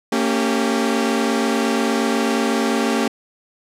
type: chord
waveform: sawtooth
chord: G diminished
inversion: first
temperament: equal with one note detuned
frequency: 228.8 / 277.2 / 392 Hz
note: Bb3 / Db4 / G4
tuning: -32 / 0 / 0 cents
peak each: -16 / -18 / -19 dBFS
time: 0.12-3.08 s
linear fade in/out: 5 ms
effects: low-pass 10000 Hz 12 dB/octave